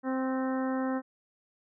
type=harmonic tone with a mistuned harmonic; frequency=261.6 Hz; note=C4; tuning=in tune; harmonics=1 / 2 / 3 / 4 / 5 / 6 / 7; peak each=-29 / -35 / -39 / -41 / -43 / -45 / -46 dBFS; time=0.03-1.02 s; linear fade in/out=50 ms; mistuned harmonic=6; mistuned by=-23 cents; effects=none